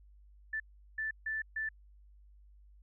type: tone bursts at uneven times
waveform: sine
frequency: 1760 Hz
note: A6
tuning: in tune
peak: -33 dBFS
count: 4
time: 0.53-0.6 / 0.98-1.11 / 1.26-1.42 / 1.56-1.69 s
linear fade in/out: 5 ms
effects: added 50 Hz sine -56 dBFS peak until 2.82 s